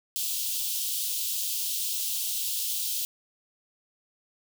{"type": "high-pass noise", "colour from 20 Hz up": "white", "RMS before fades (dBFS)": -30, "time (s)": [0.16, 3.05], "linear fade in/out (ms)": 0, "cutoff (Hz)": 2900, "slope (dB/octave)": 48, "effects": []}